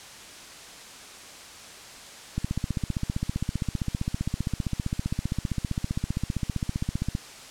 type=click train; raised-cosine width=5 ms; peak=-14 dBFS; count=74; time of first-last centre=2.38-7.151 s; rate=15.3 Hz; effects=white hiss -44 dBFS RMS until 7.5 s + low-pass 8000 Hz 12 dB/octave